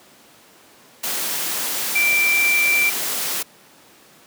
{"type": "tone in noise", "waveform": "sine", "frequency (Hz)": 2349, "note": "D7", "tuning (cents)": 0, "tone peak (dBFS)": -15, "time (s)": [1.95, 2.9], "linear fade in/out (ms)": 10, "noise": "white", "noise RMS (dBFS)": -24, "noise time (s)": [1.03, 3.43], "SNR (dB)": 6, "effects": ["pink hiss -49 dBFS RMS until 4.26 s", "high-pass 200 Hz 12 dB/octave"]}